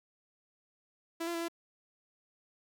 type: tone with pitch steps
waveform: sawtooth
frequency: 332.4 / 342.4 / 334.6 / 337.7 Hz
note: E4 / F4 / E4 / E4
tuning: +15 / -34 / +26 / +42 cents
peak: -30 dBFS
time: 1.2-1.484 s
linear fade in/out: 10 ms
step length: 71 ms
effects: none